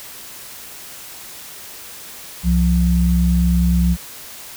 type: tone pair together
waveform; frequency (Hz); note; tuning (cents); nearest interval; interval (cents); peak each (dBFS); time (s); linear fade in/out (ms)
sine; 65.4 / 174.61; C2 / F3; 0 / 0; octave + perfect fourth; 1700; -15; 2.43-3.97; 50
effects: white hiss -36 dBFS RMS until 4.56 s